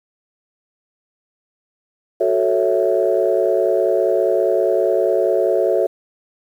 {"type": "chord", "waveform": "sine", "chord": "F# minor seventh", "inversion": "none", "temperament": "equal", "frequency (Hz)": [370, 440, 554.4, 659.3], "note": ["F#4", "A4", "C#5", "E5"], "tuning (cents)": [0, 0, 0, 0], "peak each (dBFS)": -19, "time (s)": [2.2, 5.87], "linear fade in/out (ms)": 10, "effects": ["tanh soft clip ceiling -4 dBFS", "8-bit"]}